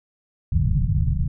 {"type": "low-pass noise", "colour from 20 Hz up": "white", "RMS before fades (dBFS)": -20, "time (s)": [0.52, 1.28], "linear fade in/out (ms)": 5, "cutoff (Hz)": 160, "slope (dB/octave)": 48, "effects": []}